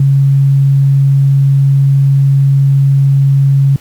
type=tone; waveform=sine; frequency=137.7 Hz; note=C#3; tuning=11 cents flat; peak=-5 dBFS; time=0-3.76 s; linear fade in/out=2 ms; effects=pink hiss -41 dBFS RMS until 3.8 s + high-pass 60 Hz 12 dB/octave